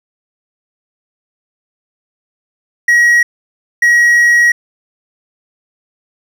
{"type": "tone bursts at uneven times", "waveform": "triangle", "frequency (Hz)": 1904, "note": "A#6", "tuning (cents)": 36, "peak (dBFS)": -4, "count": 2, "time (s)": [[2.88, 3.23], [3.82, 4.52]], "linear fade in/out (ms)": 5, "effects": []}